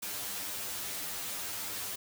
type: noise with comb filter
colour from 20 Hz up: white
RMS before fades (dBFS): -38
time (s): 0.02-1.96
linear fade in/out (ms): 10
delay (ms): 10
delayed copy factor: +0.95
effects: none